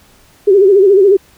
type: tone with vibrato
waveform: sine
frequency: 392 Hz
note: G4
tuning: in tune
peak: -4 dBFS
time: 0.47-1.17 s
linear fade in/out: 10 ms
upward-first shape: sine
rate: 14 Hz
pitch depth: 100 cents each way
effects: pink hiss -47 dBFS RMS until 1.37 s